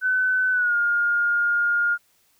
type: tone with pitch glide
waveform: sine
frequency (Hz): 1511 to 1418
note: F#6 to F6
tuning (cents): +36 to +26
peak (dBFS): -18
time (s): 0.01-1.98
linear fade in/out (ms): 50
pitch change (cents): -110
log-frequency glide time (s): 0.52-0.75
effects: white hiss -63 dBFS RMS until 2.39 s